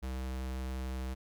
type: tone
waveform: square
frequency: 64.7 Hz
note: C2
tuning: 19 cents flat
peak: -36 dBFS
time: 0.02-1.15 s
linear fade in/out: 20 ms
effects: none